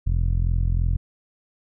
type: tone with low-pass filter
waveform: sawtooth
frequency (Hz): 43.04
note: F1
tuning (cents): -25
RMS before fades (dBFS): -21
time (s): 0.06-0.97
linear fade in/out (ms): 10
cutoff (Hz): 110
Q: 1.5
effects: none